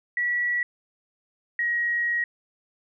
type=tone pair in turn; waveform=sine; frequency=1938 / 1895.9 Hz; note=B6 / A#6; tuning=-33 / +29 cents; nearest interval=unison; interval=38 cents; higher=first; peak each=-22 dBFS; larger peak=neither; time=0.17-0.63 / 1.59-2.24 s; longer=second; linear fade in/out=2 ms; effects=none